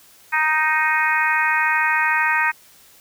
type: harmonic tone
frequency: 311.1 Hz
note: D#4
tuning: in tune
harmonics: 3 / 4 / 5 / 6 / 7 / 8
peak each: -22 / -26 / -22 / -21 / -26 / -25 dBFS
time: 0.32-2.52 s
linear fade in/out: 20 ms
effects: white hiss -50 dBFS RMS until 3 s